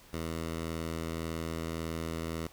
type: tone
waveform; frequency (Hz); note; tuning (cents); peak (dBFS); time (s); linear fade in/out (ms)
10% pulse; 81.8; E2; -13; -26; 0.13-2.47; 5
effects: pink hiss -57 dBFS RMS until 2.52 s